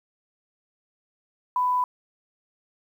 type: tone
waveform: sine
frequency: 996 Hz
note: B5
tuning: 14 cents sharp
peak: -20 dBFS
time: 1.56-1.84 s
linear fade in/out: 2 ms
effects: 9-bit